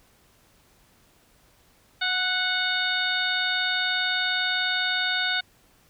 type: harmonic tone with a mistuned harmonic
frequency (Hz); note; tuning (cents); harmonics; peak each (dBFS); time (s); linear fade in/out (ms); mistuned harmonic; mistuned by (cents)
733; F#5; -16; 1 / 2 / 3 / 4 / 5 / 6; -34 / -26 / -32 / -34 / -28 / -34; 2.01-5.41; 10; 2; +17
effects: pink hiss -60 dBFS RMS until 5.89 s